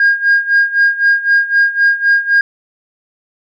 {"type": "tone with tremolo", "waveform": "sine", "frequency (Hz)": 1622, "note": "G#6", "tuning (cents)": -41, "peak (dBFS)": -4, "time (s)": [0, 2.41], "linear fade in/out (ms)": 2, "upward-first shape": "sine", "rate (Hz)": 3.9, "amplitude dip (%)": 85, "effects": ["tanh soft clip ceiling -4 dBFS"]}